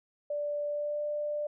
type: tone with pitch glide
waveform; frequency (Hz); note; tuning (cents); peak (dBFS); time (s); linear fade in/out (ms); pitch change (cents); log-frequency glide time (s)
sine; 586 to 592.8; D5 to D5; -4 to +16; -30; 0.3-1.47; 5; +20; 0.67-1.02
effects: none